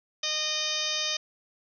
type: harmonic tone with a mistuned harmonic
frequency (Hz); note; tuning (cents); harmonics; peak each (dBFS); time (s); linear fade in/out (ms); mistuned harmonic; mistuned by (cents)
614; D#5; -23; 1 / 2 / 3 / 4 / 5 / 6 / 7 / 8 / 9 / 10; -40 / -42 / -40 / -37 / -34 / -32 / -42 / -35 / -37 / -35; 0.23-1.17; 5; 7; +23
effects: none